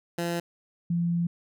15% pulse / sine tone pair in turn, 171.2 / 171.2 Hz, F3 / F3, -34 / -34 cents, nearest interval unison, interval 0 cents, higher neither, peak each -21 / -23 dBFS, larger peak first, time 0.18-0.4 / 0.9-1.27 s, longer second, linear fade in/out 5 ms, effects none

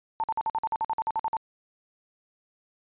sine tone bursts, 890 Hz, A5, 20 cents sharp, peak -24 dBFS, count 14, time 0.2-1.368 s, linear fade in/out 0 ms, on 37 ms, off 50 ms, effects resampled to 8000 Hz

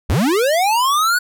square linear sweep, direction up, 48.11 to 1492 Hz, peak -14 dBFS, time 0.09-1.19 s, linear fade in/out 10 ms, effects none

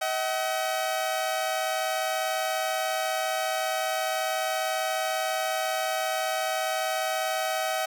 sawtooth tone pair together, 636.6 / 757 Hz, D#5 / F#5, +39 / +39 cents, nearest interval minor third, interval 300 cents, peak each -25 dBFS, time 0.01-7.86 s, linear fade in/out 10 ms, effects none

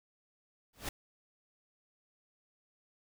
pink noise with exponential growth, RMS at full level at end -33 dBFS, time 0.73-0.89 s, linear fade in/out 5 ms, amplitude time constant 34 ms, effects none

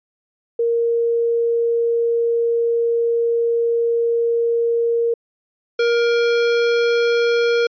sine / square tone pair in turn, 466.2 / 470.8 Hz, A#4 / A#4, 0 / +17 cents, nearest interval unison, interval 17 cents, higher second, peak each -15 dBFS, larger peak neither, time 0.59-5.14 / 5.79-7.67 s, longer first, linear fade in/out 5 ms, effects resampled to 11025 Hz

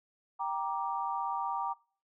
sine chord, G minor, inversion none, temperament just, 784 / 940.8 / 1176 Hz, G5 / Bb5 / D6, 0 / +16 / +2 cents, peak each -36 / -34 / -37 dBFS, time 0.39-1.74 s, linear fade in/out 20 ms, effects noise-tail reverb RT60 0.4 s tail -22 dB re dry

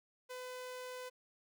sawtooth tone, 504 Hz, B4, 35 cents sharp, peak -40 dBFS, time 0.29-1.1 s, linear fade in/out 20 ms, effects none

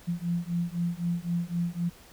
sine beating tone pair, 170.5 / 174.4 Hz, F3 / F3, -41 / -2 cents, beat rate 3.9 Hz, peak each -30 dBFS, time 0.07-1.9 s, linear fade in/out 20 ms, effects pink hiss -53 dBFS RMS until 2.12 s

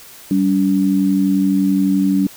sine tone pair together, 193.59 / 285.3 Hz, G3 / C#4, -21 / +50 cents, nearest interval perfect fifth, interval 671 cents, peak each -15 dBFS, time 0.31-2.27 s, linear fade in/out 2 ms, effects white hiss -40 dBFS RMS until 2.36 s

